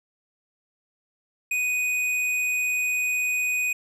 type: tone with hard clipping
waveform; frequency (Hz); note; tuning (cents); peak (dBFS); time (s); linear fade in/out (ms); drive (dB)
sine; 2489; D#7; 0; -24; 1.51-3.73; 5; 10
effects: resampled to 32000 Hz